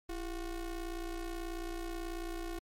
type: ring-modulated tone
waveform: square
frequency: 183.2 Hz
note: F#3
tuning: 17 cents flat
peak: -35 dBFS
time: 0.09-2.59 s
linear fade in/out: 5 ms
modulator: 154 Hz
effects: MP3 64 kbps